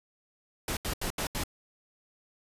pink noise bursts, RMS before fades -32 dBFS, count 5, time 0.68-1.437 s, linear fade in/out 2 ms, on 89 ms, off 78 ms, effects resampled to 32000 Hz

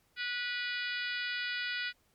harmonic tone, 489.3 Hz, B4, 16 cents flat, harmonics 3 / 4 / 5 / 6 / 7 / 8 / 9 / 10, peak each -37 / -39 / -41 / -43 / -44 / -45 / -46 / -47 dBFS, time 0.16-1.93 s, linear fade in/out 50 ms, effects pink hiss -71 dBFS RMS until 2.14 s + MP3 96 kbps

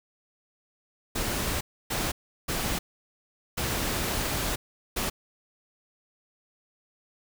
pink noise bursts at uneven times, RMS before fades -29 dBFS, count 5, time 1.15-1.61 / 1.9-2.12 / 2.48-2.79 / 3.57-4.56 / 4.96-5.1 s, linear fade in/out 10 ms, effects none

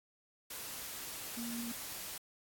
sine tone in noise, 234.8 Hz, A#3, 13 cents sharp, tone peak -39 dBFS, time 1.37-1.72 s, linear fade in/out 5 ms, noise white, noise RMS -44 dBFS, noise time 0.5-2.18 s, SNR +2 dB, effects AAC 64 kbps

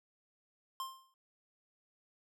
square tone with exponential decay, 1055 Hz, C6, 14 cents sharp, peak -36 dBFS, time 0.8-1.14 s, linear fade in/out 1 ms, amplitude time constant 72 ms, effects none

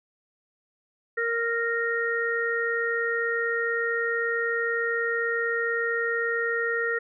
harmonic tone, 464.5 Hz, A#4, 6 cents flat, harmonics 1 / 3 / 4, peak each -28 / -30 / -27 dBFS, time 1.17-6.99 s, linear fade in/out 10 ms, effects none

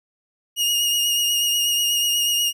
sawtooth tone with vibrato, 2863 Hz, F7, 42 cents sharp, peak -15 dBFS, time 0.56-2.53 s, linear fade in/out 50 ms, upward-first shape triangle, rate 8.2 Hz, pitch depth 29 cents each way, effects none

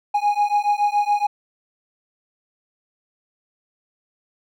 triangle beating tone pair, 822 / 829.1 Hz, G#5 / G#5, -18 / -3 cents, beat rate 7.1 Hz, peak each -18 dBFS, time 0.14-1.27 s, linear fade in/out 10 ms, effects none

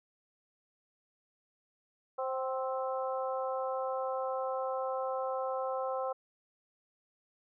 harmonic tone with a mistuned harmonic, 262.7 Hz, C4, 7 cents sharp, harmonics 2 / 3 / 4 / 5, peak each -34 / -38 / -40 / -42 dBFS, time 2.18-6.13 s, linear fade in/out 10 ms, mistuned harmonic 3, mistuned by -28 cents, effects none

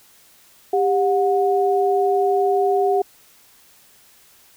sine tone pair together, 396.5 / 728 Hz, G4 / F#5, +20 / -28 cents, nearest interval major seventh, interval 1052 cents, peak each -17 / -19 dBFS, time 0.73-3.02 s, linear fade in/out 5 ms, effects white hiss -52 dBFS RMS until 4.56 s

